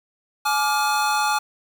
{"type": "chord", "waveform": "square", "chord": "D diminished", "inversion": "second", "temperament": "just", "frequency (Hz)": [845.8, 1174.7, 1409.6], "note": ["Ab5", "D6", "F6"], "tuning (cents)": [31, 0, 16], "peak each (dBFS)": [-22, -26, -26], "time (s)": [0.45, 1.39], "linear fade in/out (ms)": 10, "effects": ["7-bit"]}